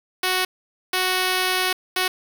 5% pulse tone bursts at uneven times, 370 Hz, F#4, in tune, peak -8 dBFS, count 3, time 0.23-0.45 / 0.93-1.73 / 1.96-2.08 s, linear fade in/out 5 ms, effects 7-bit

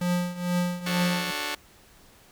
square tone with tremolo, 177.3 Hz, F3, 26 cents sharp, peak -22 dBFS, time 0.01-1.31 s, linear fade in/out 5 ms, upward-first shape triangle, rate 2.2 Hz, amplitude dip 85%
5% pulse chord, D major seventh, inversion none, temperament just, 293.7 / 367.1 / 440.5 / 550.6 Hz, D4 / F#4 / A4 / C#5, 0 / -14 / +2 / -12 cents, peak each -23 / -25 / -25 / -27 dBFS, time 0.86-1.55 s, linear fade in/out 5 ms
effects pink hiss -55 dBFS RMS until 2.31 s

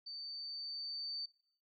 sine tone with level ramp, 4574 Hz, D8, 47 cents flat, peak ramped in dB -44 to -39 dBFS, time 0.06-1.26 s, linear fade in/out 10 ms, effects noise-tail reverb RT60 0.6 s tail -18 dB re dry

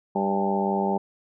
harmonic tone with a mistuned harmonic, 98.3 Hz, G2, 5 cents sharp, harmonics 2 / 3 / 4 / 5 / 6 / 7 / 8 / 9, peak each -26 / -38 / -28 / -35 / -32 / -35 / -28 / -30 dBFS, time 0.15-0.98 s, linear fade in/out 10 ms, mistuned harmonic 8, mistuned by +30 cents, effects none

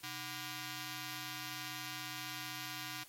5% pulse ring-modulated tone, 435.8 Hz, A4, 17 cents flat, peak -27 dBFS, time 0.03-3.04 s, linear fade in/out 10 ms, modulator 565 Hz, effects white hiss -58 dBFS RMS until 3.08 s + MP3 64 kbps

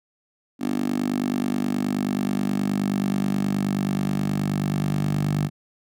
10% pulse tone with high-pass filter sweep, 49.41 Hz, G1, 14 cents sharp, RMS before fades -24 dBFS, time 0.59-5.5 s, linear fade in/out 50 ms, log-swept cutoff 260 to 150 Hz, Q 4, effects none

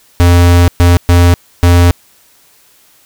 square tone bursts at uneven times, 87.31 Hz, F2, in tune, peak -4 dBFS, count 4, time 0.2-0.68 / 0.8-0.97 / 1.09-1.34 / 1.63-1.91 s, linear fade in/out 0 ms, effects white hiss -47 dBFS RMS until 3.05 s

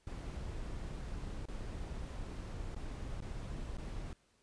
brown noise with dropouts, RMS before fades -42 dBFS, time 0.07-4.13 s, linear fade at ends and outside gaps 1 ms, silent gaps 1.455-1.485 / 2.747-2.763 / 3.204-3.222 / 3.77-3.784 s, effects pink hiss -72 dBFS RMS until 4.42 s + resampled to 22050 Hz

